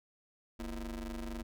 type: ring-modulated tone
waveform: 30% pulse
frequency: 98 Hz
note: G2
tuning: in tune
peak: -33 dBFS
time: 0.59-1.43 s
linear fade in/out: 10 ms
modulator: 135 Hz
effects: none